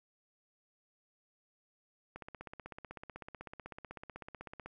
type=click train; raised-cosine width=0.5 ms; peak=-30 dBFS; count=41; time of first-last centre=2.16-4.66 s; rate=16 Hz; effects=none